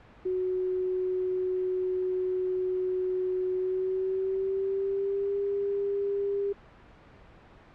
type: tone with pitch glide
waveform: sine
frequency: 369.3 to 400.4 Hz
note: F#4 to G4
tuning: -3 to +37 cents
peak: -26 dBFS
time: 0.25-6.53 s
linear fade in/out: 10 ms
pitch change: +140 cents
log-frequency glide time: 3.53-5.37 s
effects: pink hiss -53 dBFS RMS until 7.74 s + low-pass 2000 Hz 12 dB/octave